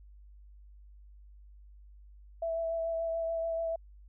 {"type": "tone with vibrato", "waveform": "sine", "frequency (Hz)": 660, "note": "E5", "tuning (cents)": 2, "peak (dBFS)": -30, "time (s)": [2.42, 3.76], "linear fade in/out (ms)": 5, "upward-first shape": "sine", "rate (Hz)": 6.9, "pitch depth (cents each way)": 15, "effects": ["added 50 Hz sine -51 dBFS peak until 4.08 s"]}